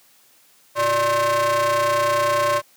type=ring-modulated tone; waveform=45% pulse; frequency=240 Hz; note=B3; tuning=49 cents flat; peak=-14 dBFS; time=0.75-2.62 s; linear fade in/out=50 ms; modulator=825 Hz; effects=white hiss -55 dBFS RMS until 2.76 s + high-pass 150 Hz 12 dB/octave